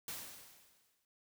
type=noise with exponential decay; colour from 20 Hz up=white; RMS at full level=-42 dBFS; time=0.08-1.05 s; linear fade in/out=1 ms; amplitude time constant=210 ms; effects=none